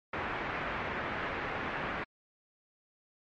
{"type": "low-pass noise", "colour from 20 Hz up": "white", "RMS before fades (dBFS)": -36, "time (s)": [0.13, 2.04], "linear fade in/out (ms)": 5, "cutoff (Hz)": 2100, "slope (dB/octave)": 24, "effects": ["MP3 48 kbps"]}